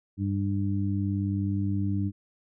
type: harmonic tone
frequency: 99.1 Hz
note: G2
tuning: 19 cents sharp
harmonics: 1 / 2 / 3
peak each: -27 / -30 / -32 dBFS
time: 0.17-2.12 s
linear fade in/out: 50 ms
effects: none